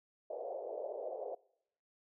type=band-pass noise; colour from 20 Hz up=pink; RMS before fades=-42 dBFS; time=0.3-1.35 s; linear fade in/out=5 ms; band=450 to 680 Hz; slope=48 dB/octave; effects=noise-tail reverb RT60 0.8 s tail -25 dB re dry